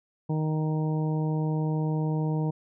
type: harmonic tone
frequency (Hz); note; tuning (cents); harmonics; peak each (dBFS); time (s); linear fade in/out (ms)
155.56; D#3; 0; 1 / 2 / 3 / 4 / 5 / 6; -25 / -33 / -36 / -42 / -42 / -41; 0.29-2.51; 10
effects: none